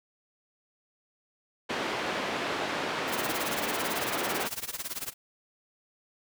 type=band-pass noise; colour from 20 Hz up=pink; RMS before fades=-32 dBFS; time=1.69-4.48 s; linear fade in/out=10 ms; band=300 to 3200 Hz; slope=12 dB/octave
type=noise with tremolo; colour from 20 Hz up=white; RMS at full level=-33 dBFS; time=3.07-5.14 s; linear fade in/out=50 ms; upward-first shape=sine; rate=18 Hz; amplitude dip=90%
effects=none